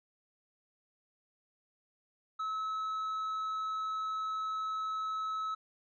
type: tone with tanh clipping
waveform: sine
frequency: 1294 Hz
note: E6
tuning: 32 cents flat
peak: -34 dBFS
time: 2.39-5.55 s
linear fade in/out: 10 ms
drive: 4 dB
effects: none